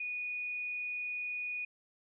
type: tone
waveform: sine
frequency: 2466 Hz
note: D#7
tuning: 16 cents flat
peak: -35 dBFS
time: 0-1.65 s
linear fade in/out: 5 ms
effects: none